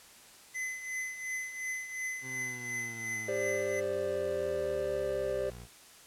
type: tone with tremolo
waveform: square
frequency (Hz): 2030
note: B6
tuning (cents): +47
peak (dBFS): -33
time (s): 0.54-3.81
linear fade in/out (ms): 20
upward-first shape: triangle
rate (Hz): 2.8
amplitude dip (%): 70
type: linear sweep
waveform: 20% pulse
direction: down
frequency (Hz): 130.6 to 57.7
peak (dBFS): -40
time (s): 2.21-5.68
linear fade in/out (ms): 50
type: chord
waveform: triangle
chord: G suspended fourth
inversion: none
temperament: equal with one note detuned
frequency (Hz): 397.5 / 523.3 / 587.3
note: G4 / C5 / D5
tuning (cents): +24 / 0 / 0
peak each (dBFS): -33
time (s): 3.28-5.5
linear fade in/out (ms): 5
effects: white hiss -55 dBFS RMS until 6.06 s + low-pass 11000 Hz 12 dB/octave